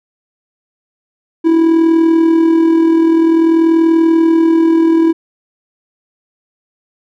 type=tone with amplitude modulation; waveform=triangle; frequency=328 Hz; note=E4; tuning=9 cents flat; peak=-3 dBFS; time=1.44-5.13 s; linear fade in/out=20 ms; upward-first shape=sine; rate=40.5 Hz; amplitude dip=45%; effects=none